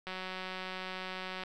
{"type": "click train", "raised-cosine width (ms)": 0.3, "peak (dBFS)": -24, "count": 255, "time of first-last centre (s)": [0.07, 1.436], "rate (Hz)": 186, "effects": ["11-bit"]}